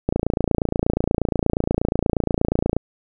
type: click train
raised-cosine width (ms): 2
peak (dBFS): -5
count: 77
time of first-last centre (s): 0.09-2.766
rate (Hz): 28.4
effects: none